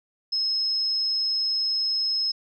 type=tone; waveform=sine; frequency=5170 Hz; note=E8; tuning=34 cents flat; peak=-22 dBFS; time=0.32-2.32 s; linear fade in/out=10 ms; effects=none